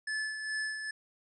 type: tone with tremolo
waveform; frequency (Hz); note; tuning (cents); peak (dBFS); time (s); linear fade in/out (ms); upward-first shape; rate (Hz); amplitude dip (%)
square; 1733; A6; -27; -32; 0.07-0.91; 5; sine; 2.4; 50
effects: resampled to 22050 Hz